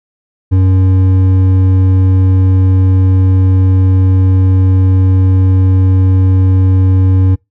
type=tone with hard clipping; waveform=triangle; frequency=93.9 Hz; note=F#2; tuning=26 cents sharp; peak=-7 dBFS; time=0.51-7.36 s; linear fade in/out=20 ms; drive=11 dB; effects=noise-tail reverb RT60 0.2 s tail -25 dB re dry